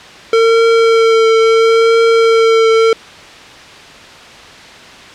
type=tone with vibrato; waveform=square; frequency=452.9 Hz; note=A#4; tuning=50 cents flat; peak=-7 dBFS; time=0.33-2.93 s; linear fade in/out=2 ms; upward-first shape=triangle; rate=0.74 Hz; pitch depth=19 cents each way; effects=white hiss -34 dBFS RMS until 5.14 s + low-pass 4000 Hz 12 dB/octave